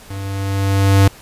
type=tone with level ramp; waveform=square; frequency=98 Hz; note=G2; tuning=in tune; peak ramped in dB=-26 to -7 dBFS; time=0.1-1.08 s; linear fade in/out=5 ms; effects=pink hiss -41 dBFS RMS until 1.21 s + resampled to 32000 Hz